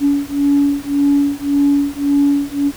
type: beating tone pair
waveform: sine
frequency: 283 / 284.8 Hz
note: C#4 / C#4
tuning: +36 / +47 cents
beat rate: 1.8 Hz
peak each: -14 dBFS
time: 0-2.72 s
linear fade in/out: 50 ms
effects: tanh soft clip ceiling -5 dBFS + pink hiss -36 dBFS RMS until 2.76 s